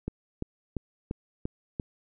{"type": "click train", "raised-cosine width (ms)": 3, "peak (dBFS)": -18, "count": 6, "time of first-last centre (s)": [0.08, 1.798], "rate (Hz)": 2.91, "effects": []}